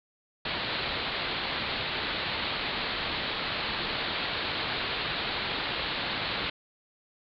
white low-pass noise, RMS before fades -32 dBFS, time 0.45-6.5 s, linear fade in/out 5 ms, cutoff 4400 Hz, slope 96 dB/octave, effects none

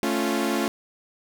sawtooth chord, A augmented, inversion none, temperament equal, 220 / 277.2 / 349.2 Hz, A3 / C#4 / E#4, 0 / 0 / 0 cents, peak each -23 dBFS, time 0.03-0.68 s, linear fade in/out 0 ms, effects none

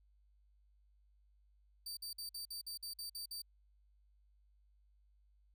sawtooth tone bursts, 4632 Hz, D8, 25 cents flat, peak -40 dBFS, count 10, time 1.86-3.419 s, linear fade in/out 5 ms, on 110 ms, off 51 ms, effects added 50 Hz sine -67 dBFS peak until 5.54 s

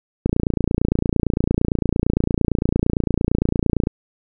click train, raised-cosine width 3 ms, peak -4 dBFS, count 105, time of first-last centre 0.26-3.871 s, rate 28.8 Hz, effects none

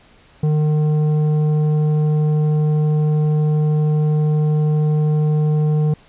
sine tone with tanh clipping, 152.1 Hz, D#3, 39 cents flat, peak -15 dBFS, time 0.43-5.94 s, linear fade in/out 5 ms, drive 9 dB, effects pink hiss -50 dBFS RMS until 6.08 s + resampled to 8000 Hz

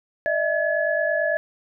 sine tone cluster, 603 / 652 / 1703 Hz, D5 / E5 / G#6, +46 / -19 / +43 cents, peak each -24 dBFS, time 0.26-1.37 s, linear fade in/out 0 ms, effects none

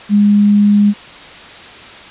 sine tone, 205.6 Hz, G#3, 17 cents flat, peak -6 dBFS, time 0.09-0.94 s, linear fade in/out 50 ms, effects white hiss -34 dBFS RMS until 2.1 s + resampled to 8000 Hz

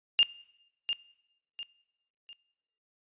sine tone with echo, 2814 Hz, F7, 12 cents sharp, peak -18 dBFS, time 0.19-0.23 s, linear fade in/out 0 ms, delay 700 ms, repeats 3, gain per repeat -9 dB, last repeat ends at 2.33 s, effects noise-tail reverb RT60 0.9 s tail -21 dB re dry + resampled to 8000 Hz

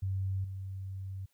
sine tone with level steps, 95.8 Hz, G2, 39 cents flat, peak -30 / -37 dBFS, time 0.02-1.26 s, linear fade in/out 10 ms, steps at 0.44 s, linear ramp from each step 5 ms, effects white hiss -75 dBFS RMS until 1.33 s

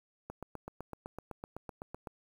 click train, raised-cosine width 1 ms, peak -27 dBFS, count 15, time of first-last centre 0.3-2.072 s, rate 7.9 Hz, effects 9-bit

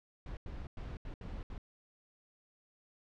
brown noise bursts at uneven times, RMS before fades -43 dBFS, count 6, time 0.26-0.37 / 0.46-0.67 / 0.77-0.97 / 1.05-1.14 / 1.21-1.43 / 1.5-1.58 s, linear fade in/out 2 ms, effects low-pass 4000 Hz 12 dB/octave

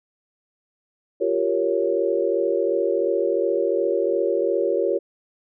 sine chord, G half-diminished seventh, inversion third, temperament equal, 349.2 / 392 / 466.2 / 554.4 Hz, F4 / G4 / Bb4 / Db5, 0 / 0 / 0 / 0 cents, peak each -25 / -24 / -24 / -24 dBFS, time 1.2-4.99 s, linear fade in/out 20 ms, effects none

